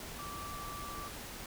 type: tone in noise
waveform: sine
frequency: 1164 Hz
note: D6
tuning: 16 cents flat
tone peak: -43 dBFS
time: 0.19-1.08 s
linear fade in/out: 2 ms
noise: pink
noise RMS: -45 dBFS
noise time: 0-1.46 s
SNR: -1 dB
effects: none